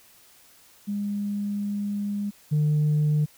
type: tone pair in turn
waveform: sine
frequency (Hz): 203.9 / 150.56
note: G#3 / D3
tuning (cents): -32 / +43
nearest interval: perfect fourth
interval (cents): 525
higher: first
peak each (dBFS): -25 / -17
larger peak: second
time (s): 0.87-2.31 / 2.51-3.26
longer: first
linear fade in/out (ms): 20
effects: tanh soft clip ceiling -17 dBFS + white hiss -55 dBFS RMS until 3.37 s